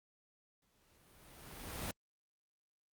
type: noise with exponential growth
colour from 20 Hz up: pink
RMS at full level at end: -39 dBFS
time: 0.62-1.91 s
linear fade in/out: 2 ms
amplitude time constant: 280 ms
effects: Opus 48 kbps